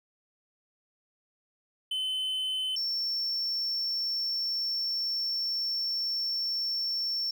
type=tone pair in turn; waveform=triangle; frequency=3048 / 5431 Hz; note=G7 / F8; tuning=-49 / -49 cents; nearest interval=minor seventh; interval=1000 cents; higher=second; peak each=-27 dBFS; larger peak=neither; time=1.91-2.76 / 2.76-7.31 s; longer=second; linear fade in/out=5 ms; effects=none